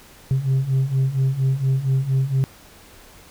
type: beating tone pair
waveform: sine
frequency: 130.81 / 135.11 Hz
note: C3 / C#3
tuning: 0 / -44 cents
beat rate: 4.3 Hz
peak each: -20 / -17 dBFS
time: 0.31-2.44 s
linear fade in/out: 0 ms
effects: tanh soft clip ceiling -14 dBFS + pink hiss -47 dBFS RMS until 3.3 s